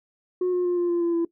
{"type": "tone with pitch steps", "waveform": "sine", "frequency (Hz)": [363.2, 358.6, 354.1, 349.6, 345.2, 340.8, 336.5], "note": ["F#4", "F4", "F4", "F4", "F4", "F4", "E4"], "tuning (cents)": [-32, 46, 24, 2, -20, -42, 36], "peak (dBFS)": -18, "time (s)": [0.41, 1.25], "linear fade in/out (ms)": 5, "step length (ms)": 120, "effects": ["noise-tail reverb RT60 0.1 s tail -18 dB re dry", "tanh soft clip ceiling -19 dBFS"]}